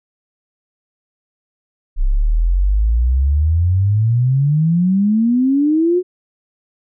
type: exponential sweep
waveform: sine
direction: up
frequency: 31.48 to 370 Hz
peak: -11 dBFS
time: 1.96-6.03 s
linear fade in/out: 50 ms
effects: none